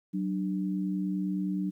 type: tone pair together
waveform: sine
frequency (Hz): 187.9 / 297.5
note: F#3 / D4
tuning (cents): +27 / +22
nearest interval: minor sixth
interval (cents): 795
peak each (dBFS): -29 / -33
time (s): 0.13-1.71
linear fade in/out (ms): 20
effects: 11-bit